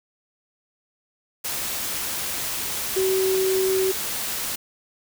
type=tone in noise; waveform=sine; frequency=379.2 Hz; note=F#4; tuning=43 cents sharp; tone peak=-19 dBFS; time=2.96-3.92 s; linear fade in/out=10 ms; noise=white; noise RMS=-28 dBFS; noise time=1.44-4.56 s; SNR=+6 dB; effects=none